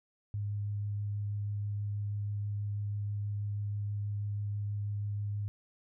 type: tone with vibrato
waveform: sine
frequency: 102.8 Hz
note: G#2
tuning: 17 cents flat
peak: -32 dBFS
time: 0.34-5.48 s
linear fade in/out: 0 ms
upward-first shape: sine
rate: 6.2 Hz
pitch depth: 8 cents each way
effects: none